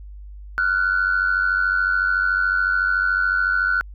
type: tone pair together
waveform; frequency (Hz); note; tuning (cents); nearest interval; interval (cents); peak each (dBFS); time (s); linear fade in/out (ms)
sine; 1396.9 / 1490.7; F6 / F#6; 0 / +12; minor second; 112; -20 / -18; 0.58-3.81; 0
effects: tanh soft clip ceiling -11 dBFS + added 50 Hz sine -35 dBFS peak until 3.94 s